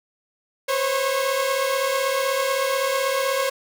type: tone cluster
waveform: sawtooth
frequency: 506 / 542 / 1093 Hz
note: B4 / C#5 / C#6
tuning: +42 / -39 / -25 cents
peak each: -23 / -18 / -27 dBFS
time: 0.68-3.5 s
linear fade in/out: 10 ms
effects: none